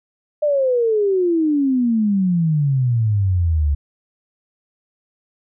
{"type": "exponential sweep", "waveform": "sine", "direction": "down", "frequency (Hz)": [608, 70.1], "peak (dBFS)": -14, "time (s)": [0.42, 3.75], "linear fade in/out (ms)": 10, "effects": []}